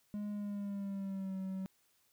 triangle tone with pitch glide, 207.2 to 190 Hz, G#3 to F#3, -4 to +46 cents, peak -35 dBFS, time 0.14-1.66 s, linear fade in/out 0 ms, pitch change -150 cents, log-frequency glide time 0.31-1.37 s, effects white hiss -73 dBFS RMS until 2.12 s

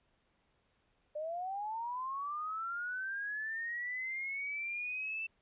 sine linear sweep, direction up, 590 to 2669 Hz, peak -36 dBFS, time 1.15-5.27 s, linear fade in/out 10 ms, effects pink hiss -75 dBFS RMS until 5.41 s + resampled to 8000 Hz

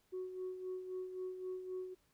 sine tone with tremolo, 370 Hz, F#4, in tune, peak -37 dBFS, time 0.12-1.95 s, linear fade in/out 20 ms, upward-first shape sine, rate 3.8 Hz, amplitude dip 60%, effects tanh soft clip ceiling -36 dBFS + pink hiss -75 dBFS RMS until 2.13 s

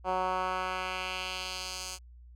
10% pulse tone with band-pass filter sweep, 185.1 Hz, F#3, 1 cent sharp, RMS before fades -34 dBFS, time 0.04-1.99 s, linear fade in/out 50 ms, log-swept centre 790 to 6900 Hz, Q 1.4, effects added 60 Hz sine -49 dBFS peak until 2.35 s

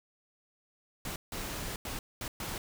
pink noise bursts at uneven times, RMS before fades -38 dBFS, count 5, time 1.05-1.16 / 1.32-1.76 / 1.85-1.99 / 2.21-2.28 / 2.4-2.58 s, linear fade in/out 2 ms, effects none

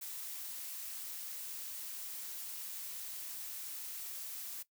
blue noise, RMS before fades -44 dBFS, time 0.01-4.63 s, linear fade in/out 10 ms, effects noise-tail reverb RT60 0.1 s tail -17 dB re dry

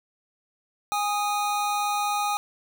square tone pair together, 822 / 1244.5 Hz, G#5 / D#6, -18 / 0 cents, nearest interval perfect fifth, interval 718 cents, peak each -26 / -29 dBFS, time 0.92-2.37 s, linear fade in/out 0 ms, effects none

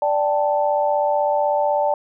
sine chord, D suspended fourth, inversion none, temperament equal, 587.3 / 784 / 880 Hz, D5 / G5 / A5, 0 / 0 / 0 cents, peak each -19 / -23 / -21 dBFS, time 0.02-1.94 s, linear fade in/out 2 ms, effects none

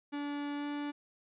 45% pulse tone with pitch glide, 288.8 to 290.8 Hz, D4 to D4, -29 to -17 cents, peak -35 dBFS, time 0.12-0.92 s, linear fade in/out 20 ms, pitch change +12 cents, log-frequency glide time 0.56-0.66 s, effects resampled to 8000 Hz

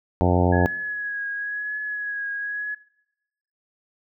harmonic tone, 89.2 Hz, F2, 37 cents sharp, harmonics 1 / 2 / 3 / 4 / 5 / 6 / 7 / 8 / 9 / 10, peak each -20 / -23 / -25 / -26 / -27 / -28 / -28 / -29 / -30 / -30 dBFS, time 0.21-0.66 s, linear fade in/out 0 ms
sine tone with vibrato, 1672 Hz, G#6, 11 cents sharp, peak -26 dBFS, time 0.52-2.75 s, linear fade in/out 10 ms, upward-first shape triangle, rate 0.98 Hz, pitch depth 34 cents each way
effects noise-tail reverb RT60 0.9 s tail -22 dB re dry

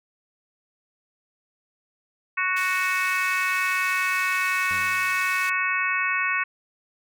harmonic tone, 370 Hz, F#4, in tune, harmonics 3 / 4 / 5 / 6 / 7, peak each -28 / -28 / -28 / -28 / -28 dBFS, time 2.37-6.44 s, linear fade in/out 10 ms
pink band-pass noise, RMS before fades -38 dBFS, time 2.56-5.5 s, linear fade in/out 10 ms, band 2700 to 14000 Hz, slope 12 dB/octave
25% pulse tone with exponential decay, 88.1 Hz, F2, 16 cents sharp, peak -33 dBFS, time 4.71-5.59 s, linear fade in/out 0 ms, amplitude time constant 190 ms
effects none

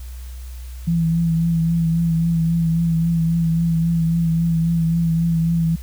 sine tone with vibrato, 165.9 Hz, E3, 11 cents sharp, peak -15 dBFS, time 0.87-5.76 s, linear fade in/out 10 ms, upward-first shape triangle, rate 3.7 Hz, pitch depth 35 cents each way, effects added 62 Hz sine -30 dBFS peak until 5.82 s + white hiss -47 dBFS RMS until 5.82 s

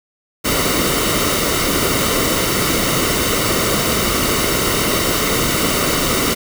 pink noise with comb filter, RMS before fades -17 dBFS, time 0.44-6.35 s, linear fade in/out 20 ms, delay 1.2 ms, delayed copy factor -0.6, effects none

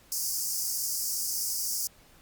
pink high-pass noise, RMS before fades -31 dBFS, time 0.12-1.87 s, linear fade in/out 0 ms, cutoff 4800 Hz, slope 96 dB/octave, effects pink hiss -58 dBFS RMS until 2.21 s + Opus 48 kbps

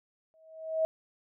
sine tone with exponential growth, 640 Hz, D#5, 49 cents sharp, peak -22 dBFS, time 0.34-0.85 s, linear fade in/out 0 ms, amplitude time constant 110 ms, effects none

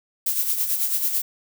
violet noise with tremolo, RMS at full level -21 dBFS, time 0.26-1.22 s, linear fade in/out 5 ms, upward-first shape sine, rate 9.1 Hz, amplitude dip 55%, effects none

